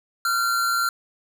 square tone pair together, 1379.4 / 1500 Hz, F6 / F#6, -22 / +23 cents, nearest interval minor second, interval 145 cents, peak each -21 / -32 dBFS, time 0.25-0.89 s, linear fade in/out 2 ms, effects none

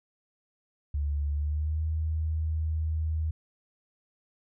sine tone with pitch glide, 72.4 to 78.95 Hz, D2 to D#2, -24 to +26 cents, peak -26 dBFS, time 0.94-3.31 s, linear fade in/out 5 ms, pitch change +150 cents, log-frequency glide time 1.31-1.84 s, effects none

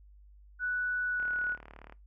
sine tone with pitch glide, 1480 to 1467.2 Hz, F#6 to F#6, 0 to -15 cents, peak -29 dBFS, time 0.59-1.57 s, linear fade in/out 50 ms, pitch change -15 cents, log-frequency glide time 1.03-1.34 s
click train, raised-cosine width 0.5 ms, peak -33 dBFS, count 28, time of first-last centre 1.2-1.924 s, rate 37.3 Hz
effects noise-tail reverb RT60 0.2 s tail -20 dB re dry + added 50 Hz sine -53 dBFS peak until 2.06 s

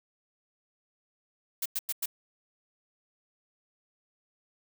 blue noise bursts, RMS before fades -31 dBFS, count 4, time 1.62-2.059 s, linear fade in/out 5 ms, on 37 ms, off 97 ms, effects none

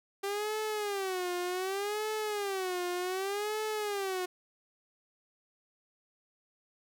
sawtooth tone with vibrato, 392 Hz, G4, in tune, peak -28 dBFS, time 0.23-4.26 s, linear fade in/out 10 ms, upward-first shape sine, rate 0.66 Hz, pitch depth 170 cents each way, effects none

